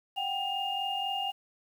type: tone cluster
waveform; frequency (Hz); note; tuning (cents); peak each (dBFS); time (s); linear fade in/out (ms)
sine; 744 / 788 / 2826; F#5 / G5 / F7; +9 / +9 / +20; -38 / -33 / -33; 0.16-1.32; 20
effects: 9-bit